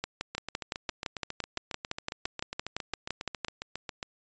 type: two click trains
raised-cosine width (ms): 0.2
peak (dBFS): -18 / -14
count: 28 / 21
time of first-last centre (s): 0.35-4.028 / 0.04-3.447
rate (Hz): 7.34 / 5.87
effects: resampled to 16000 Hz

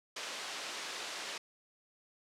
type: band-pass noise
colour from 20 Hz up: white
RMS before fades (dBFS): -42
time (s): 0.16-1.38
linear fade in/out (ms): 5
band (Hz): 350 to 4900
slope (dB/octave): 12
effects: low-pass 10000 Hz 12 dB/octave

